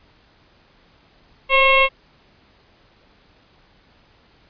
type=tone with frequency modulation; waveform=sine; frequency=1622 Hz; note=G#6; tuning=41 cents flat; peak=-11 dBFS; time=1.49-1.89 s; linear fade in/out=50 ms; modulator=545 Hz; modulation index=2.5; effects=pink hiss -55 dBFS RMS until 4.49 s + resampled to 11025 Hz